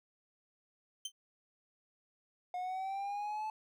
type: tone with exponential decay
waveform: 25% pulse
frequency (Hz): 3102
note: G7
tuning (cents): -19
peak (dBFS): -31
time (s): 1.05-1.12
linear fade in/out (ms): 5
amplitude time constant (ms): 15
type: linear sweep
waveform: triangle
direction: up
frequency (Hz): 718 to 872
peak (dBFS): -34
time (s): 2.54-3.5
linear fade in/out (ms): 2
effects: none